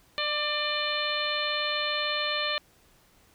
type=harmonic tone with a mistuned harmonic; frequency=597 Hz; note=D5; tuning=28 cents sharp; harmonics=1 / 2 / 3 / 4 / 5 / 6 / 7; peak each=-34 / -34 / -34 / -34 / -34 / -34 / -34 dBFS; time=0.18-2.58 s; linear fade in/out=0 ms; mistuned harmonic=2; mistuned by=-21 cents; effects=pink hiss -61 dBFS RMS until 3.34 s